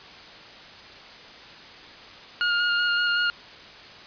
sawtooth tone with vibrato, 1422 Hz, F6, 31 cents sharp, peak -17 dBFS, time 2.41-3.3 s, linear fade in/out 0 ms, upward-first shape square, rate 5.3 Hz, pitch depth 12 cents each way, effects white hiss -44 dBFS RMS until 4.06 s + resampled to 11025 Hz

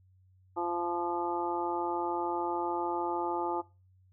harmonic tone, 173.3 Hz, F3, 13 cents flat, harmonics 2 / 3 / 4 / 5 / 6 / 7, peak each -34 / -42 / -40 / -33 / -45 / -40 dBFS, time 0.56-3.62 s, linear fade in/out 20 ms, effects noise-tail reverb RT60 0.3 s tail -20 dB re dry + added 93 Hz sine -60 dBFS peak until 4.12 s

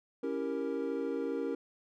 triangle chord, C# diminished seventh, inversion none, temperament equal, 277.2 / 329.6 / 392 / 466.2 Hz, C#4 / E4 / G4 / Bb4, 0 / 0 / 0 / 0 cents, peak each -35 / -38 / -37 / -34 dBFS, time 0.23-1.55 s, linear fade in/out 5 ms, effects none

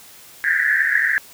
white band-pass noise, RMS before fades -18 dBFS, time 0.44-1.18 s, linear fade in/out 0 ms, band 1600 to 1900 Hz, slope 96 dB/octave, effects white hiss -44 dBFS RMS until 1.33 s

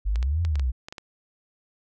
sine exponential two-way sweep, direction up then down, 46.22 to 87.31 to 59 Hz, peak -21 dBFS, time 0.05-0.72 s, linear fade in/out 20 ms, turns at 0.42 s
clicks, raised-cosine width 0.2 ms, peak -20 dBFS, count 8, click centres 0.158 / 0.228 / 0.45 / 0.556 / 0.596 / 0.885 / 0.925 / 0.982 s
effects none

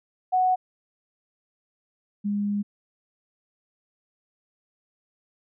sine tone pair in turn, 740 / 204.4 Hz, F#5 / G#3, 0 / -27 cents, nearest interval octave + minor seventh, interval 2227 cents, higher first, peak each -18 / -23 dBFS, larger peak first, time 0.32-0.56 / 2.24-2.63 s, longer second, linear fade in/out 20 ms, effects none

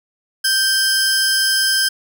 sawtooth tone pair together, 1568 / 5103 Hz, G6 / D#8, 0 / +43 cents, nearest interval octave + minor sixth, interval 2043 cents, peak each -14 dBFS, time 0.44-1.89 s, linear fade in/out 10 ms, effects none

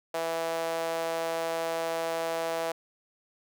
sawtooth tone with high-pass filter, 164.81 Hz, E3, in tune, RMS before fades -31 dBFS, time 0.14-2.72 s, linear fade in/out 5 ms, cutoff 600 Hz, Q 3.3, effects none

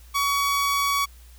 sawtooth tone, 1128 Hz, C#6, 30 cents sharp, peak -17 dBFS, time 0.14-1.06 s, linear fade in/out 20 ms, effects added 60 Hz sine -45 dBFS peak until 1.38 s + white hiss -55 dBFS RMS until 1.38 s

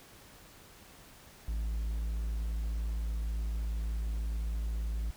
triangle tone, 55 Hz, A1, in tune, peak -29 dBFS, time 1.48-5.11 s, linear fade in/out 5 ms, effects pink hiss -55 dBFS RMS until 5.16 s

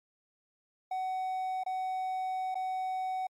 triangle tone with dropouts, 750 Hz, F#5, 23 cents sharp, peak -29 dBFS, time 0.91-3.27 s, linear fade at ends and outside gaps 5 ms, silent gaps 1.636-1.662 / 2.545-2.553 s, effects MP3 64 kbps

